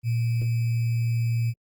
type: tone with sample-and-hold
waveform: sine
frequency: 116.54 Hz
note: A#2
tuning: in tune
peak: -21 dBFS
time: 0.03-1.54 s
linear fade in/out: 50 ms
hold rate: 2450 Hz
effects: Opus 24 kbps